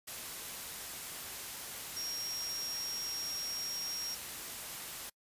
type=tone in noise; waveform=sine; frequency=5590 Hz; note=F8; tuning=1 cent sharp; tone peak=-37 dBFS; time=1.96-4.15 s; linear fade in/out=10 ms; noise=white; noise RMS=-43 dBFS; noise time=0.07-5.1 s; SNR=+3 dB; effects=noise-tail reverb RT60 0.1 s tail -26 dB re dry + resampled to 32000 Hz